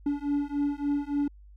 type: beating tone pair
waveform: triangle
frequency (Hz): 285.5 / 289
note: D4 / D4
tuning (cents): -49 / -28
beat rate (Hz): 3.5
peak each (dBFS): -27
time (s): 0.06-1.28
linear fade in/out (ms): 5
effects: added 50 Hz sine -48 dBFS peak until 1.56 s